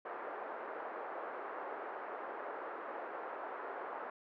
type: band-pass noise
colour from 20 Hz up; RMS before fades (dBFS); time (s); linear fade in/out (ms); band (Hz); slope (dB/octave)
pink; -44; 0.05-4.1; 5; 420 to 1500; 24
effects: none